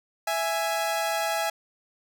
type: tone pair together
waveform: sawtooth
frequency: 662.1 / 830.6 Hz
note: E5 / G#5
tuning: +7 / 0 cents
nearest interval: major third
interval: 393 cents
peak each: -24 dBFS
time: 0.27-1.5 s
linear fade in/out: 5 ms
effects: none